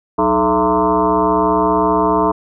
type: tone with frequency modulation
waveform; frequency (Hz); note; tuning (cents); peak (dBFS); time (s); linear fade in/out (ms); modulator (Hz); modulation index
sine; 673; E5; +36; -11; 0.18-2.32; 10; 121; 3.7
effects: none